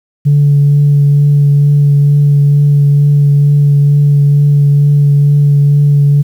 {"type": "tone with vibrato", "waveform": "sine", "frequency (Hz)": 143.9, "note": "D3", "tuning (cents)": -35, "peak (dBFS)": -3, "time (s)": [0.25, 6.23], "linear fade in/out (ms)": 20, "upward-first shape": "triangle", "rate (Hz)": 2.2, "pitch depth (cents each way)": 15, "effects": ["tanh soft clip ceiling -1 dBFS", "7-bit"]}